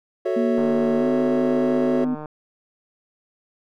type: chord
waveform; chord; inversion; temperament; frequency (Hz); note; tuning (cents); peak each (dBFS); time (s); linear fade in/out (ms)
triangle; F# minor seventh; none; equal; 370 / 440 / 554.4 / 659.3; F#4 / A4 / C#5 / E5; 0 / 0 / 0 / 0; -22 / -25 / -24 / -27; 0.25-2.05; 10
type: tone with pitch glide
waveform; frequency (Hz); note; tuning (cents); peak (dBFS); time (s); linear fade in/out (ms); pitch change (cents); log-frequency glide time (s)
sine; 236.7 to 252.2; A#3 to B3; +27 to +36; -20; 0.36-2.15; 10; +109; 0.97-1.05
type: click train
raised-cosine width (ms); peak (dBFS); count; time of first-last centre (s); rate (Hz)
1; -21; 256; 0.58-2.258; 152
effects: none